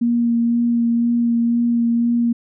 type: tone with vibrato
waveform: sine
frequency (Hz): 235.3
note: A#3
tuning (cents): +16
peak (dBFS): -14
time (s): 0.01-2.33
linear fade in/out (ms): 10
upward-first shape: sine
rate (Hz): 2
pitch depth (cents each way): 14
effects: none